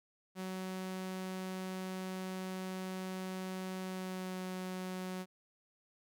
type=tone with pitch glide; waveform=sawtooth; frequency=186.9 to 184.97 Hz; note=F#3 to F#3; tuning=+18 to 0 cents; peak=-35 dBFS; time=0.35-5.26 s; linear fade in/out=50 ms; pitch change=-18 cents; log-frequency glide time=3.82-4.42 s; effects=none